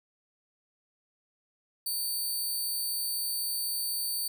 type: tone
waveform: 10% pulse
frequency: 4564 Hz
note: C#8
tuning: 50 cents sharp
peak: -23 dBFS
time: 1.86-4.28 s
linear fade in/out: 5 ms
effects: none